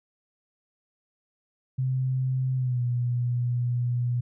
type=tone with pitch glide; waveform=sine; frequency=129.9 to 121.9 Hz; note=C3 to B2; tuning=-12 to -22 cents; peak=-23 dBFS; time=1.78-4.21 s; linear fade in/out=10 ms; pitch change=-110 cents; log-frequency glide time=2.56-2.82 s; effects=none